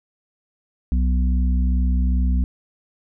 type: harmonic tone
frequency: 62.5 Hz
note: B1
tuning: 21 cents sharp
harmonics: 1 / 3 / 4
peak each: -16 / -27 / -30 dBFS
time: 0.92-2.44 s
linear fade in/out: 0 ms
effects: none